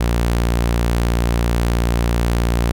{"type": "tone", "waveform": "sawtooth", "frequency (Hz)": 58.5, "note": "A#1", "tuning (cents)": 7, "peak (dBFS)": -11, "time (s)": [0, 2.72], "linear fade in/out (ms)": 10, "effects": []}